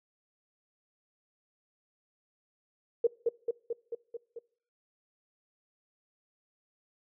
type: tone with echo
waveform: sine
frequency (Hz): 466.2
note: A#4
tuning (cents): 0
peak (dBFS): -20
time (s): 3.04-3.07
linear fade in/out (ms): 5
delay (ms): 220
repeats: 6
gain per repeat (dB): -3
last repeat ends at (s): 4.39
effects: noise-tail reverb RT60 0.5 s tail -23 dB re dry